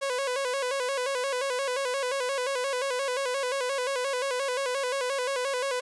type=tone with vibrato; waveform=sawtooth; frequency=524 Hz; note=C5; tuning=2 cents sharp; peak=-23 dBFS; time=0.01-5.81 s; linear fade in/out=20 ms; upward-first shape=square; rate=5.7 Hz; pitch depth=85 cents each way; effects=resampled to 24000 Hz